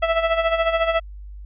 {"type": "tone with tremolo", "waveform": "sawtooth", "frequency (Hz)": 659, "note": "E5", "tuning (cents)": -1, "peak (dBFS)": -11, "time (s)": [0.02, 1], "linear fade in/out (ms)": 10, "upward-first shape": "sine", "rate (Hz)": 14, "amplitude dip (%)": 65, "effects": ["added 50 Hz sine -34 dBFS peak until 1.45 s", "resampled to 8000 Hz"]}